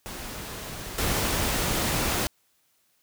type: noise with level steps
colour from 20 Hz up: pink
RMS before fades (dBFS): -37 / -26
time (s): 0.06-2.27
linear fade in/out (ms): 0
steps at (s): 0.98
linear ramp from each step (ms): 5
effects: white hiss -68 dBFS RMS until 3.02 s